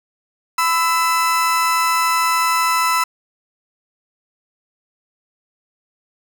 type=tone pair together; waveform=35% pulse; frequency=1005 / 1316.4 Hz; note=B5 / E6; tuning=+30 / -3 cents; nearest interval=perfect fourth; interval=467 cents; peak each=-16 dBFS; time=0.58-3.04 s; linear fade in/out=5 ms; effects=none